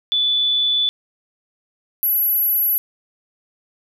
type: tone pair in turn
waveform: sine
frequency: 3474 / 11685 Hz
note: A7 / F#9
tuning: -23 / -23 cents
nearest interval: octave + major sixth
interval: 2100 cents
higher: second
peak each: -15 dBFS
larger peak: neither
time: 0.12-0.89 / 2.03-2.78 s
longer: first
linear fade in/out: 0 ms
effects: none